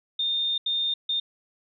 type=tone bursts at uneven times; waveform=sine; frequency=3637 Hz; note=A#7; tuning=43 cents flat; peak=-23 dBFS; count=3; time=0.19-0.58 / 0.66-0.94 / 1.09-1.2 s; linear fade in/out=5 ms; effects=none